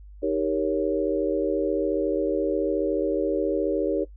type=chord; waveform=sine; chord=Eb dominant seventh; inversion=none; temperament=equal with one note detuned; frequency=313.1 / 392 / 466.2 / 554.4 Hz; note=Eb4 / G4 / Bb4 / Db5; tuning=+11 / 0 / 0 / 0 cents; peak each=-27 dBFS; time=0.22-4.05 s; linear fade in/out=20 ms; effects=noise-tail reverb RT60 0.1 s tail -19 dB re dry + added 50 Hz sine -42 dBFS peak until 4.16 s